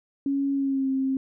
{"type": "tone with pitch glide", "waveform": "sine", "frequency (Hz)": [277.2, 266.4], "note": ["C#4", "C4"], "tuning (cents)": [0, 31], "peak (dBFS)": -22, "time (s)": [0.26, 1.17], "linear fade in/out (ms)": 2, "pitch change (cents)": -69, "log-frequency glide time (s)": [0.53, 0.89], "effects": []}